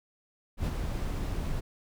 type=noise with ADSR envelope; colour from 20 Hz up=brown; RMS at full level=-28 dBFS; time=0.57-1.61 s; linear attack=87 ms; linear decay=47 ms; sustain=-4 dB; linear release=19 ms; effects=none